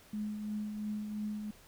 sine tone with tremolo, 211.1 Hz, G#3, 29 cents sharp, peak -33 dBFS, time 0.13-1.51 s, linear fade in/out 5 ms, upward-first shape triangle, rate 2.9 Hz, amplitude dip 45%, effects pink hiss -59 dBFS RMS until 1.67 s

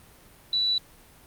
sine tone, 3951 Hz, B7, in tune, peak -21 dBFS, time 0.53-0.78 s, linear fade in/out 2 ms, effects pink hiss -53 dBFS RMS until 1.26 s + Opus 32 kbps

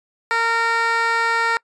15% pulse tone with band-pass filter, 460 Hz, A#4, 23 cents flat, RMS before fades -19 dBFS, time 0.31-1.57 s, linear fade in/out 0 ms, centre 1700 Hz, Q 1, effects noise-tail reverb RT60 0.1 s tail -24 dB re dry + resampled to 24000 Hz

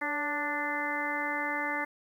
harmonic tone with a mistuned harmonic, 293.7 Hz, D4, in tune, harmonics 1 / 2 / 3 / 4 / 5 / 6 / 7, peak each -39 / -40 / -36 / -39 / -40 / -35 / -35 dBFS, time 0.01-1.85 s, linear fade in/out 10 ms, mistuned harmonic 2, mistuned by -44 cents, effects 10-bit

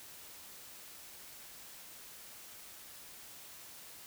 silence, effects white hiss -52 dBFS RMS until 4.06 s

